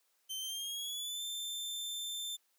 sawtooth tone with pitch glide, 3100 to 3561 Hz, G7 to A7, -20 to +20 cents, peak -35 dBFS, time 0.29-2.37 s, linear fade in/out 20 ms, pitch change +240 cents, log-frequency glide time 0.39-1.23 s, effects white hiss -75 dBFS RMS until 2.58 s + high-pass 400 Hz 12 dB/octave

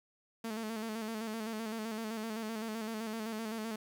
sawtooth tone with vibrato, 221.1 Hz, A3, 9 cents sharp, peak -33 dBFS, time 0.44-3.76 s, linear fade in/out 5 ms, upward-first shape square, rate 7.8 Hz, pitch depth 48 cents each way, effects 10-bit

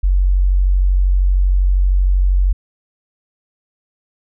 sine tone, 46.4 Hz, F#1, 6 cents sharp, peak -10 dBFS, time 0.03-2.53 s, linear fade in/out 10 ms, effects none

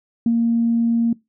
sine tone with ADSR envelope, 232.1 Hz, A#3, 7 cents flat, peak -12 dBFS, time 0.26-1.13 s, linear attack 3 ms, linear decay 49 ms, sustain -2 dB, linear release 4 ms, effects noise-tail reverb RT60 0.2 s tail -22 dB re dry + tanh soft clip ceiling -8 dBFS

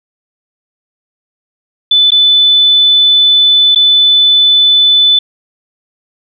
sine tone with dropouts, 3500 Hz, A7, 10 cents flat, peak -4 dBFS, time 1.91-5.19 s, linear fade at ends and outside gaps 5 ms, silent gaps 2.106-2.118 / 3.749-3.758 s, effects none

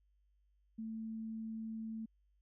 sine tone, 222.1 Hz, A3, 16 cents sharp, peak -40 dBFS, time 0.78-2.06 s, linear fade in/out 10 ms, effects added 50 Hz sine -70 dBFS peak until 2.41 s

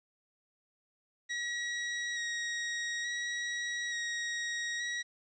sawtooth tone with vibrato, 1900 Hz, A#6, 33 cents sharp, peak -30 dBFS, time 1.29-5.03 s, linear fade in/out 20 ms, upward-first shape square, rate 0.57 Hz, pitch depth 12 cents each way, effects resampled to 16000 Hz + 11-bit

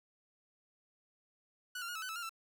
sawtooth tone with pitch steps, 1476 / 1381 / 1437 / 1304 / 1507 / 1309 / 1402 / 1334 Hz, F#6 / F6 / F6 / E6 / F#6 / E6 / F6 / E6, -5 / -20 / +49 / -19 / +31 / -13 / +6 / +20 cents, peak -36 dBFS, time 1.75-2.294 s, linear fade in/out 5 ms, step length 68 ms, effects none

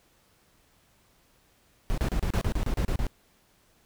brown noise bursts, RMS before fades -26 dBFS, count 11, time 1.9-3.067 s, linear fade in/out 0 ms, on 77 ms, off 32 ms, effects pink hiss -64 dBFS RMS until 3.85 s

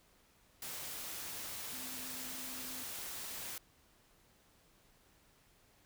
sine tone in noise, 256.2 Hz, C4, 36 cents flat, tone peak -53 dBFS, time 1.73-2.83 s, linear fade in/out 2 ms, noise white, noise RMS -44 dBFS, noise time 0.62-3.58 s, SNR -12 dB, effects pink hiss -68 dBFS RMS until 5.85 s

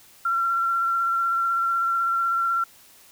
sine tone with vibrato, 1363 Hz, F6, 43 cents flat, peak -20 dBFS, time 0.25-2.64 s, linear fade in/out 5 ms, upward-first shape sine, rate 16 Hz, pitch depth 17 cents each way, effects white hiss -52 dBFS RMS until 3.11 s

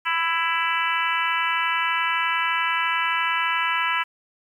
harmonic tone, 331.6 Hz, E4, 10 cents sharp, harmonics 3 / 4 / 5 / 6 / 7 / 8 / 9, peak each -26 / -27 / -28 / -29 / -29 / -30 / -31 dBFS, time 0.05-4.04 s, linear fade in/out 20 ms, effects 9-bit

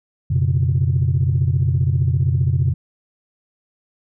sine chord, F# suspended fourth, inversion none, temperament equal with one note detuned, 90.33 / 123.47 / 138.59 Hz, F#2 / B2 / C#3, -41 / 0 / 0 cents, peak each -18 dBFS, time 0.3-2.74 s, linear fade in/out 10 ms, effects tanh soft clip ceiling -8 dBFS

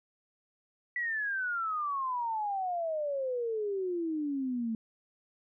sine exponential sweep, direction down, 1972 to 220 Hz, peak -30 dBFS, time 0.96-4.75 s, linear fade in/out 2 ms, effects none

